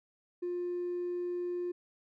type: tone with hard clipping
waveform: sine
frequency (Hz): 353.5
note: F4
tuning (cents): +21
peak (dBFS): -33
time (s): 0.42-1.72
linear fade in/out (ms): 10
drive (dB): 1
effects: none